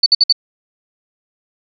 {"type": "tone bursts", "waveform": "sine", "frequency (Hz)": 4494, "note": "C#8", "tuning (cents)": 23, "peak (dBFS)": -6, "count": 4, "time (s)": [0.03, 0.326], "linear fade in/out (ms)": 5, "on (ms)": 32, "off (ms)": 56, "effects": []}